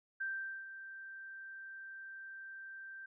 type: tone with ADSR envelope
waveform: sine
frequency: 1568 Hz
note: G6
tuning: in tune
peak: -35 dBFS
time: 0.2-3.06 s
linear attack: 12 ms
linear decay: 440 ms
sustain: -11 dB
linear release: 5 ms
effects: none